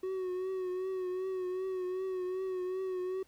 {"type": "tone with vibrato", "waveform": "triangle", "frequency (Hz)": 371.5, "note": "F#4", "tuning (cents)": 7, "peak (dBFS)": -31, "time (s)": [0.03, 3.23], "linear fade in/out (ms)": 5, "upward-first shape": "triangle", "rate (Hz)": 2.6, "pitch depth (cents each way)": 47, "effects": ["pink hiss -67 dBFS RMS until 3.27 s"]}